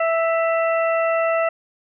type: harmonic tone with a mistuned harmonic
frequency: 659.3 Hz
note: E5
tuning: in tune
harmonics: 1 / 2 / 3 / 4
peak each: -18 / -24 / -28 / -30 dBFS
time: 0-1.49 s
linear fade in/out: 5 ms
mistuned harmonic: 4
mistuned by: +34 cents
effects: none